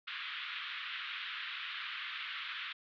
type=band-pass noise; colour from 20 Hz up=white; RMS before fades=-42 dBFS; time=0.07-2.73 s; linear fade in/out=10 ms; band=1200 to 3600 Hz; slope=48 dB/octave; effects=none